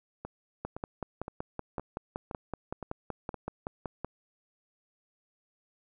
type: two click trains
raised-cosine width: 1 ms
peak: -20 / -24 dBFS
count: 19 / 7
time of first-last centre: 0.65-4.046 / 0.25-3.343 s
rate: 5.3 / 1.94 Hz
effects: none